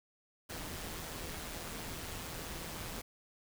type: noise with amplitude modulation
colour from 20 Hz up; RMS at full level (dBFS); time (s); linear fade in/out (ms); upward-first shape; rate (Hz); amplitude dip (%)
pink; -41; 0.49-3.02; 10; sine; 163; 45
effects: none